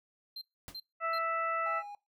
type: tone bursts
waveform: triangle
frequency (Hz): 4149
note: C8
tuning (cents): -15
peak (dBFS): -38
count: 3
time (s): 0.36-1.185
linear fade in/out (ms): 5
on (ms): 55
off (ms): 330
type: noise with exponential decay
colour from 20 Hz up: pink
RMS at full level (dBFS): -42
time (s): 0.68-0.8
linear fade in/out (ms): 0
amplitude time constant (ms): 24
type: harmonic tone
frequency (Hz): 659.3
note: E5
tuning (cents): 0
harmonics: 1 / 2 / 3 / 4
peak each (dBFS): -36 / -31 / -40 / -45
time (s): 1-1.83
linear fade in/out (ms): 50
type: tone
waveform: triangle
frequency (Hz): 820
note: G#5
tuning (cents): -22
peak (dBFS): -40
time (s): 1.66-1.95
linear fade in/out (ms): 2
effects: noise-tail reverb RT60 0.2 s tail -21 dB re dry